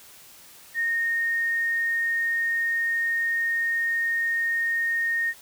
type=tone; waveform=sine; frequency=1847 Hz; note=A#6; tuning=16 cents flat; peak=-22 dBFS; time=0.74-5.34 s; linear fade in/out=50 ms; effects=white hiss -49 dBFS RMS until 5.41 s